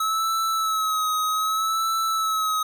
square tone with vibrato, 1292 Hz, E6, 35 cents flat, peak -22 dBFS, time 0-2.63 s, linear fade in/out 5 ms, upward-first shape sine, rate 0.64 Hz, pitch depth 41 cents each way, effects none

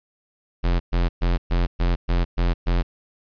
square tone bursts, 43.54 Hz, F1, 5 cents flat, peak -18 dBFS, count 8, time 0.63-2.83 s, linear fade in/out 20 ms, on 170 ms, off 120 ms, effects resampled to 11025 Hz + 10-bit

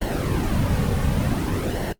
brown noise with flanger, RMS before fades -22 dBFS, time 0.01-1.93 s, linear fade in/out 10 ms, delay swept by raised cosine 0.81 to 3.11 ms, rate 0.55 Hz, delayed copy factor -0.75, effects noise-tail reverb RT60 0.1 s tail -17 dB re dry + Opus 24 kbps

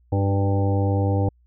harmonic tone with a mistuned harmonic, 98.9 Hz, G2, 16 cents sharp, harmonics 1 / 2 / 3 / 4 / 5 / 6 / 8 / 9, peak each -19 / -32 / -27 / -35 / -28 / -34 / -31 / -40 dBFS, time 0.12-1.29 s, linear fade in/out 5 ms, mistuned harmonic 4, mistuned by -33 cents, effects added 60 Hz sine -55 dBFS peak until 1.46 s

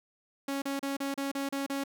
sawtooth tone bursts, 276.4 Hz, C#4, 5 cents flat, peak -27 dBFS, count 8, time 0.48-1.838 s, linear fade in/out 5 ms, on 140 ms, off 34 ms, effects none

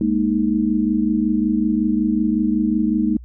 sine chord, Ab suspended second, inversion none, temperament equal, 207.7 / 233.1 / 311.1 Hz, Ab3 / Bb3 / Eb4, 0 / 0 / 0 cents, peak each -20 dBFS, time 0.01-3.17 s, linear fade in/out 2 ms, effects added 60 Hz sine -35 dBFS peak until 3.24 s

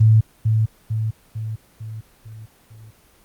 sine tone with echo, 110 Hz, A2, in tune, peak -9 dBFS, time 0-0.21 s, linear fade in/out 10 ms, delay 450 ms, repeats 6, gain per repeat -5 dB, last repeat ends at 2.91 s, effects pink hiss -54 dBFS RMS until 3.24 s + Opus 24 kbps

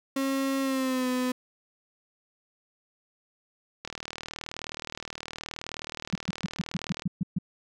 35% pulse tone with pitch glide, 270.7 to 252.6 Hz, C#4 to B3, -41 to +39 cents, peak -24 dBFS, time 0.16-1.32 s, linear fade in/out 5 ms, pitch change -120 cents, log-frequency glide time 0.61-1.08 s
click train, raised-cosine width 0.2 ms, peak -18 dBFS, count 125, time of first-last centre 3.85-7.021 s, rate 39.1 Hz
sine tone bursts, 180 Hz, F#3, 47 cents flat, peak -23 dBFS, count 9, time 6.13-7.386 s, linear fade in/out 5 ms, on 24 ms, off 130 ms
effects none

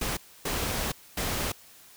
pink noise bursts at uneven times, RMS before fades -30 dBFS, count 3, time 0.01-0.17 / 0.45-0.92 / 1.17-1.52 s, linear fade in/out 5 ms, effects white hiss -53 dBFS RMS until 1.96 s

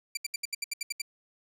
15% pulse tone bursts, 2349 Hz, D7, in tune, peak -23 dBFS, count 10, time 0.15-1.018 s, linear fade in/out 5 ms, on 22 ms, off 72 ms, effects none

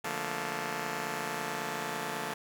5% pulse chord, Bb major seventh, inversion first, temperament just, 145.68 / 174.81 / 218.5 / 233.1 Hz, D3 / F3 / A3 / Bb3, -14 / +2 / -12 / 0 cents, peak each -29 dBFS, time 0.04-2.34 s, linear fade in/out 5 ms, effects none

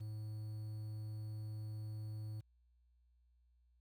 triangle tone with quantisation, 107.7 Hz, A2, 37 cents flat, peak -40 dBFS, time 0-2.41 s, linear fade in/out 10 ms, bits 11, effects added 60 Hz sine -69 dBFS peak until 3.8 s

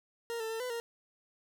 40% pulse tone with pitch steps, 465.9 / 445 / 449.6 / 501 / 466.2 Hz, A#4 / A4 / A4 / B4 / A#4, -1 / +20 / +37 / +25 / 0 cents, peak -34 dBFS, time 0.3-0.8 s, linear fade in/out 0 ms, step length 100 ms, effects none

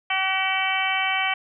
harmonic tone with a mistuned harmonic, 382.2 Hz, G4, 44 cents flat, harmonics 2 / 3 / 4 / 5 / 6 / 7 / 8, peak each -27 / -31 / -31 / -30 / -25 / -31 / -29 dBFS, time 0.1-1.34 s, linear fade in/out 5 ms, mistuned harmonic 4, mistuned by -20 cents, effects none

